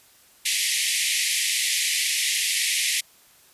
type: band-pass noise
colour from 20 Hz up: pink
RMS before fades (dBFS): -24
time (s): 0.45-3.01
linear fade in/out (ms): 10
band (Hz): 1900 to 12000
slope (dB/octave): 96
effects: white hiss -55 dBFS RMS until 3.53 s + resampled to 32000 Hz